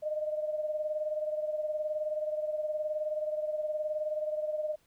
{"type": "beating tone pair", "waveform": "sine", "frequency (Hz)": [609, 628], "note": ["D#5", "D#5"], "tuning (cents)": [-37, 16], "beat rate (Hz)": 19, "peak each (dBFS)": [-31, -38], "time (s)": [0.02, 4.76], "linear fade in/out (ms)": 20, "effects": ["pink hiss -69 dBFS RMS until 4.86 s"]}